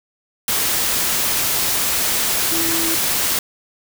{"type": "tone in noise", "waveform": "sine", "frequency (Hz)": 329.6, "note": "E4", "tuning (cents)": 0, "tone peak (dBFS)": -24, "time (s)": [2.52, 2.95], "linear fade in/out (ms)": 2, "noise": "white", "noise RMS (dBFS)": -19, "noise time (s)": [0.48, 3.39], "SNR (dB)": -8, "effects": []}